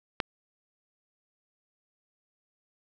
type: click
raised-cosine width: 0.3 ms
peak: -10 dBFS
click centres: 0.202 s
effects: none